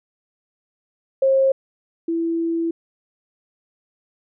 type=tone pair in turn; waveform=sine; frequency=536 / 332.2 Hz; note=C5 / E4; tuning=+42 / +13 cents; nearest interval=minor sixth; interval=829 cents; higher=first; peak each=-13 / -19 dBFS; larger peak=first; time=1.22-1.52 / 2.08-2.71 s; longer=second; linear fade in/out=5 ms; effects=none